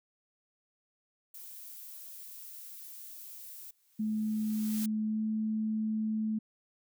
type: noise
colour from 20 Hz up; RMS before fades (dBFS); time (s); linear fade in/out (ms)
violet; -47; 1.34-3.71; 5
type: noise with exponential growth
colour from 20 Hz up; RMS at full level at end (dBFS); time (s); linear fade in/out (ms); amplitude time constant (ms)
blue; -38; 3.57-4.86; 5; 280
type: tone with pitch glide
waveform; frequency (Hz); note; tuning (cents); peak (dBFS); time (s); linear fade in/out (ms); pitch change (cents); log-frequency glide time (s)
sine; 215.8 to 217.6; A3 to A3; -33 to -19; -29; 3.99-6.39; 10; +14; 5.06-5.21
effects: none